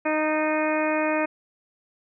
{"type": "harmonic tone with a mistuned harmonic", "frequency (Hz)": 309.1, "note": "D#4", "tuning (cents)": -11, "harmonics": [1, 2, 3, 4, 5, 6, 7, 8], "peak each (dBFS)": [-26, -25, -30, -33, -34, -34, -35, -32], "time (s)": [0.05, 1.26], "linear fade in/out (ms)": 10, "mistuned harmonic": 6, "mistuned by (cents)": -23, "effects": []}